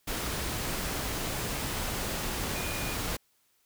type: tone in noise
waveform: sine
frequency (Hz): 2443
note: D#7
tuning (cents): -32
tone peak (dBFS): -40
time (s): 2.55-2.95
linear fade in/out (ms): 10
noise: pink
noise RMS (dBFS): -33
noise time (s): 0.07-3.17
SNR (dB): -10
effects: white hiss -70 dBFS RMS until 3.65 s